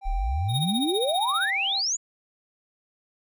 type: tone with vibrato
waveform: triangle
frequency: 784 Hz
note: G5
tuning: in tune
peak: -31 dBFS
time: 0.01-1.83 s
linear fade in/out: 50 ms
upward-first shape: sine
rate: 15 Hz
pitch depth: 9 cents each way
type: exponential sweep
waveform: sine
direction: up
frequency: 31 to 7180 Hz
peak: -23 dBFS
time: 0.05-1.97 s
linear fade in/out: 20 ms
type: tone with tremolo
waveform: square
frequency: 3729 Hz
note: A#7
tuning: in tune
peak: -24 dBFS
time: 0.48-1.51 s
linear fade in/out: 50 ms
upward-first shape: triangle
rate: 15 Hz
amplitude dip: 95%
effects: none